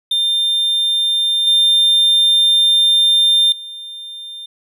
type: tone with level steps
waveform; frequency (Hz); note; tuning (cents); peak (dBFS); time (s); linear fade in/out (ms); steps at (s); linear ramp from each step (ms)
triangle; 3600; A7; +39; -12 / -8 / -27; 0.11-4.46; 5; 1.47 / 3.52; 2
effects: none